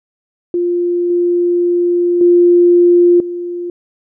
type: tone with level steps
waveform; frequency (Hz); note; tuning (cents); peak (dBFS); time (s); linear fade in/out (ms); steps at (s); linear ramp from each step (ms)
sine; 350; F4; +4; -12 / -10 / -5 / -19; 0.54-3.7; 2; 1.1 / 2.21 / 3.2; 2
effects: none